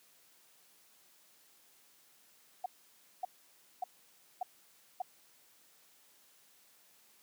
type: tone bursts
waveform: sine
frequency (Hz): 740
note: F#5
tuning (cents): 0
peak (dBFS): -32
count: 5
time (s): 2.64-5.02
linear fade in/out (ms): 5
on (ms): 20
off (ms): 570
effects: white hiss -65 dBFS RMS until 7.22 s + high-pass 150 Hz 12 dB/octave